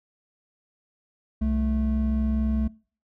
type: tone pair together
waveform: triangle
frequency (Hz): 64.7 / 218.4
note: C2 / A3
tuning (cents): -19 / -13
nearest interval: octave + major sixth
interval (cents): 2106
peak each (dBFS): -22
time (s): 1.41-2.68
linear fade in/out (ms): 10
effects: noise-tail reverb RT60 0.4 s tail -23 dB re dry + tanh soft clip ceiling -12 dBFS